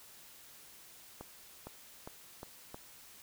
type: accelerating click train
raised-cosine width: 1 ms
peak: -30 dBFS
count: 5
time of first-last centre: 1.21-2.745 s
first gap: 460 ms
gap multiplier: 0.88
effects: white hiss -56 dBFS RMS until 3.22 s